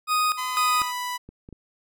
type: tone with tremolo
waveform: 40% pulse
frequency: 1244.5 Hz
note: D#6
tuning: in tune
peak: -19 dBFS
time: 0.07-0.93 s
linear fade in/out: 50 ms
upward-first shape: square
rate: 2 Hz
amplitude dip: 75%
type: tone with pitch glide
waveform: sawtooth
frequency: 1015 to 988.4 Hz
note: B5 to B5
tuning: +47 to +1 cents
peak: -24 dBFS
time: 0.37-1.18 s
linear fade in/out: 20 ms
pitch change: -46 cents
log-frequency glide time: 0.51-0.84 s
type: clicks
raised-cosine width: 3 ms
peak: -29 dBFS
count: 4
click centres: 0.817 / 1.29 / 1.489 / 1.527 s
effects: none